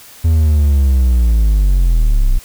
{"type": "linear sweep", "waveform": "triangle", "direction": "down", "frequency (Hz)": [82.41, 30.4], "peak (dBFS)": -6, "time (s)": [0.24, 2.39], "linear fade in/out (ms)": 10, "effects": ["white hiss -39 dBFS RMS until 2.44 s"]}